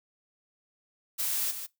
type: noise with echo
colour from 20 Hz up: blue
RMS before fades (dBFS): -30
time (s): 1.18-1.52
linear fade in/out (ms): 20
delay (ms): 150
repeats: 1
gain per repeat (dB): -8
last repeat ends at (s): 1.67
effects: noise-tail reverb RT60 0.2 s tail -22 dB re dry